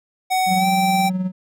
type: tone with pitch glide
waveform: square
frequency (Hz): 748 to 778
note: F#5 to G5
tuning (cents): +19 to -13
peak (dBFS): -17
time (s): 0.3-1.1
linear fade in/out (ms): 20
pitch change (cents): +68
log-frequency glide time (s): 0.56-0.66
type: tone with tremolo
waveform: triangle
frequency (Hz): 185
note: F#3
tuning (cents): 0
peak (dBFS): -15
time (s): 0.46-1.32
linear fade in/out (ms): 50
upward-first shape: triangle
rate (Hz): 19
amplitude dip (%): 60
effects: none